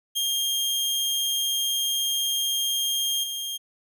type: tone with level steps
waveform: sawtooth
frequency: 3217 Hz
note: G7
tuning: 44 cents sharp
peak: -20 / -26 dBFS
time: 0.15-3.58 s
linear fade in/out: 20 ms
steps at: 3.23 s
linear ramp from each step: 10 ms
effects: none